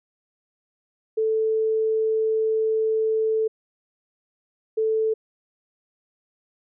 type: tone bursts at uneven times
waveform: sine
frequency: 440 Hz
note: A4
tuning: in tune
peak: -19 dBFS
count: 2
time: 1.17-3.48 / 4.77-5.14 s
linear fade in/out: 10 ms
effects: none